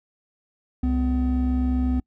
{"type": "tone pair together", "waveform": "triangle", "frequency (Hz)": [66.6, 252.4], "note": ["C2", "B3"], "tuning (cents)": [31, 38], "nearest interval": "octave + major seventh", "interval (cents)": 2307, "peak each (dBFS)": -20, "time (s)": [0.83, 2], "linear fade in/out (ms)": 5, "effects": ["noise-tail reverb RT60 0.1 s tail -26 dB re dry", "tanh soft clip ceiling -11 dBFS"]}